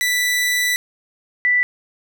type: tone pair in turn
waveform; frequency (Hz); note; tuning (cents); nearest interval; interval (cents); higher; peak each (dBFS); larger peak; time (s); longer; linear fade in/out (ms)
sawtooth / sine; 1975.5 / 1975.5; B6 / B6; 0 / 0; unison; 0; neither; -13; neither; 0.01-0.76 / 1.45-1.63; first; 0
effects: none